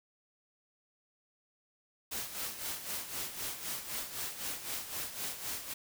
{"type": "noise with tremolo", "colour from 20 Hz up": "white", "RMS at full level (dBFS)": -37, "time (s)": [2.11, 5.74], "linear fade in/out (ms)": 10, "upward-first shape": "sine", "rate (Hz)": 3.9, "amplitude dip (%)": 65, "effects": []}